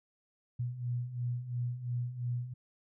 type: beating tone pair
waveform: sine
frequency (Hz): 120 / 122.9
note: B2 / B2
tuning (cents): -49 / -8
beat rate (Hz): 2.9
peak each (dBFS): -39 / -34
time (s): 0.59-2.54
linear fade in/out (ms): 10
effects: none